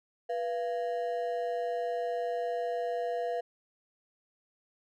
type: ring-modulated tone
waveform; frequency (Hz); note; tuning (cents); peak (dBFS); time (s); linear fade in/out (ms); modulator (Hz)
triangle; 587.3; D5; 0; -25; 0.29-3.41; 10; 99.3
effects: none